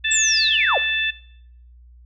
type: harmonic tone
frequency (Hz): 880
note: A5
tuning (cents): 0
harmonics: 2 / 3 / 4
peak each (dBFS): -23 / -23 / -23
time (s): 0.04-1.11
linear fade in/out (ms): 10
type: linear sweep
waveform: sine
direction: down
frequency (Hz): 7800 to 450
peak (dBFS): -17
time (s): 0.11-0.78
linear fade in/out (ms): 5
effects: noise-tail reverb RT60 0.7 s tail -20 dB re dry + added 60 Hz sine -44 dBFS peak until 2.05 s